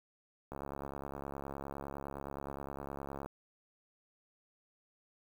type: click train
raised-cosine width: 1 ms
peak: -28 dBFS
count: 192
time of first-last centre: 0.52-3.26 s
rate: 69.7 Hz
effects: 9-bit